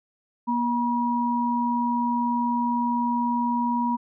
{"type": "tone pair together", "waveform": "sine", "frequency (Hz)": [239.2, 961], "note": ["A#3", "B5"], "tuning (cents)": [45, -48], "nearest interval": "2 octaves", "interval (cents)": 2407, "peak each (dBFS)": -24, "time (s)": [0.47, 3.97], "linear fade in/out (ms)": 20, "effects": []}